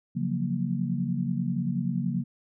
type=chord; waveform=sine; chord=Gb major seventh; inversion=second; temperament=equal; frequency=138.59 / 174.61 / 185 / 233.1 Hz; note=Db3 / F3 / Gb3 / Bb3; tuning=0 / 0 / 0 / 0 cents; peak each=-31 dBFS; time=0.15-2.24 s; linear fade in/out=20 ms; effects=none